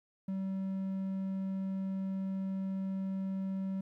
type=tone; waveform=triangle; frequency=191.8 Hz; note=G3; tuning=37 cents flat; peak=-31 dBFS; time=0.28-3.81 s; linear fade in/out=5 ms; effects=12-bit